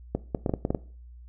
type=clicks; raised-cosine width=2 ms; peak=-12 dBFS; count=8; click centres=0.15 / 0.348 / 0.462 / 0.495 / 0.538 / 0.651 / 0.705 / 0.748 s; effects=noise-tail reverb RT60 0.4 s tail -18 dB re dry + added 60 Hz sine -44 dBFS peak until 1.28 s